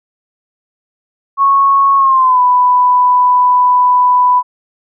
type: tone with pitch glide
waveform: sine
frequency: 1102 to 993.2 Hz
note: C#6 to B5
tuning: -11 to +9 cents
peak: -6 dBFS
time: 1.37-4.43 s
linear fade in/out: 50 ms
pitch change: -180 cents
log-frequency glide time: 1.97-2.41 s
effects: none